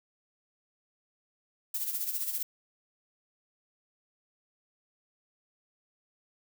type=noise with tremolo; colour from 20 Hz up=violet; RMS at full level=-31 dBFS; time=1.74-2.43 s; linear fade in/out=5 ms; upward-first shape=sine; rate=15 Hz; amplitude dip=60%; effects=none